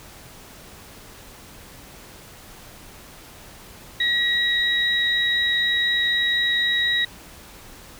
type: tone pair together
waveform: sine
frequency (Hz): 1912 / 3826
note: A#6 / A#7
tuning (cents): +43 / +44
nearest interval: octave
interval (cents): 1201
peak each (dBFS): -21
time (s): 4-7.05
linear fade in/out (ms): 5
effects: pink hiss -44 dBFS RMS until 7.99 s